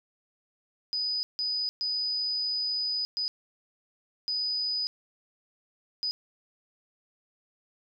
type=tone bursts at uneven times; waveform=sine; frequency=4978 Hz; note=D#8; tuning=in tune; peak=-27 dBFS; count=6; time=0.93-1.23 / 1.39-1.69 / 1.81-3.05 / 3.17-3.28 / 4.28-4.87 / 6.03-6.11 s; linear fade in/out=0 ms; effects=none